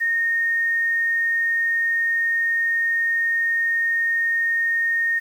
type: tone with quantisation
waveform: sine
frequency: 1844 Hz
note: A#6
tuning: 19 cents flat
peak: -18 dBFS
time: 0-5.2 s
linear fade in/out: 20 ms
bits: 8
effects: none